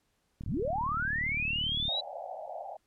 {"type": "click train", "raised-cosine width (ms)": 5, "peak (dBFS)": -28, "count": 56, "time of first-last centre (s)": [0.41, 1.881], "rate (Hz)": 37.4}
{"type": "linear sweep", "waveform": "sine", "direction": "up", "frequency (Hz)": [61.4, 3980], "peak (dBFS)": -29, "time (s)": [0.47, 2.01], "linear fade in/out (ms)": 10}
{"type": "band-pass noise", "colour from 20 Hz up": "white", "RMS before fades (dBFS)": -41, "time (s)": [1.88, 2.77], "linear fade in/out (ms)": 10, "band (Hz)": [550, 820], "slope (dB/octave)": 96}
{"effects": ["pink hiss -75 dBFS RMS until 2.86 s", "low-pass 12000 Hz 12 dB/octave"]}